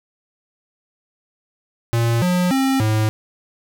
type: tone with pitch steps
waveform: square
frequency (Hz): 116.6 / 179.5 / 267.2 / 108.6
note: A#2 / F3 / C4 / A2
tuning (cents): +1 / +48 / +36 / -22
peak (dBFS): -16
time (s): 1.93-3.09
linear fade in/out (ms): 0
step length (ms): 290
effects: none